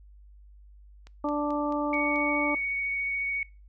click train, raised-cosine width 0.2 ms, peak -32 dBFS, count 6, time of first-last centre 1.07-2.159 s, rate 4.59 Hz
harmonic tone, 293.7 Hz, D4, in tune, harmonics 1 / 2 / 3 / 4, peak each -28 / -31 / -33 / -34 dBFS, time 1.24-2.55 s, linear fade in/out 5 ms
sine tone with vibrato, 2233 Hz, C#7, 12 cents sharp, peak -27 dBFS, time 1.93-3.43 s, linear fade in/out 2 ms, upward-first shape sine, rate 14 Hz, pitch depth 10 cents each way
effects noise-tail reverb RT60 0.3 s tail -22 dB re dry + added 50 Hz sine -49 dBFS peak until 3.68 s

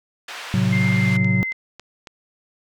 white band-pass noise, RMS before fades -34 dBFS, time 0.28-1.17 s, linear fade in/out 5 ms, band 770 to 2900 Hz, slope 12 dB/octave
triangle chord, F# diminished, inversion first, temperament just, 111 / 133.2 / 185 Hz, A2 / C3 / F#3, +16 / +31 / 0 cents, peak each -19 / -20 / -17 dBFS, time 0.54-1.43 s, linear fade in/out 0 ms
sine tone with pitch glide, 2103 to 2068 Hz, C7 to C7, +8 to -21 cents, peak -23 dBFS, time 0.72-1.53 s, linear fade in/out 10 ms, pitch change -29 cents, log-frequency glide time 0.92-1.37 s
click train, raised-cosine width 0.2 ms, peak -21 dBFS, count 5, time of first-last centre 0.97-2.072 s, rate 3.63 Hz
effects none

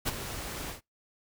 pink noise with ADSR envelope, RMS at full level -27 dBFS, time 0.05-0.81 s, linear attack 29 ms, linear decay 22 ms, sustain -11 dB, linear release 120 ms, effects noise-tail reverb RT60 0.2 s tail -26 dB re dry

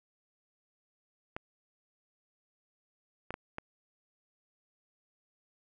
clicks, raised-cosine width 0.5 ms, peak -22 dBFS, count 4, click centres 1.365 / 3.306 / 3.341 / 3.584 s, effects none

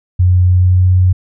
sine tone with pitch glide, 90.5 to 91.71 Hz, F#2 to F#2, -38 to -15 cents, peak -6 dBFS, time 0.19-1.13 s, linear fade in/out 10 ms, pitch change +23 cents, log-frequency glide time 0.48-0.86 s, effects none

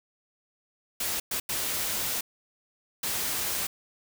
white noise bursts at uneven times, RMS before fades -30 dBFS, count 4, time 1-1.2 / 1.31-1.4 / 1.49-2.21 / 3.03-3.67 s, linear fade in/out 5 ms, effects none

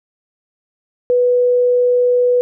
sine tone, 492.6 Hz, B4, 5 cents flat, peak -10 dBFS, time 1.1-2.41 s, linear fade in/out 0 ms, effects none

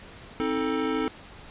square chord, A diminished, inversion first, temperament just, 264 / 316.8 / 440 Hz, C4 / Eb4 / A4, +16 / +31 / 0 cents, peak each -30 dBFS, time 0.4-1.08 s, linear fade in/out 0 ms, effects pink hiss -46 dBFS RMS until 1.5 s + resampled to 8000 Hz

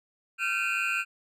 triangle tone cluster, 1380 / 1544 / 2436 / 2541 / 2747 Hz, F6 / G6 / D#7 / D#7 / F7, -21 / -27 / -37 / +36 / -29 cents, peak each -31 dBFS, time 0.38-1.05 s, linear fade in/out 50 ms, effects none

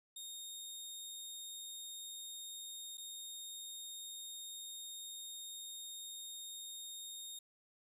20% pulse tone with dropouts, 3698 Hz, A#7, 15 cents flat, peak -40 dBFS, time 0.16-7.39 s, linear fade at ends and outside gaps 5 ms, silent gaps 2.973-2.979 s, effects 12-bit

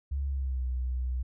sine tone with pitch glide, 69.3 to 62.82 Hz, C#2 to B1, 0 to +30 cents, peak -28 dBFS, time 0.11-1.23 s, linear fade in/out 10 ms, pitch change -170 cents, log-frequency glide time 0.27-0.65 s, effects none

